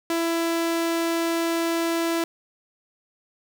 sawtooth tone, 333.4 Hz, E4, 20 cents sharp, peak -18 dBFS, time 0.1-2.24 s, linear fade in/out 2 ms, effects 9-bit

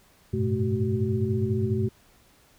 sine tone cluster, 97.3 / 107.3 / 121.7 / 216.7 / 377 Hz, G2 / A2 / B2 / A3 / F#4, -12 / -43 / -25 / -26 / +32 cents, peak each -29 dBFS, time 0.33-1.89 s, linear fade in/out 10 ms, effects pink hiss -59 dBFS RMS until 2.58 s

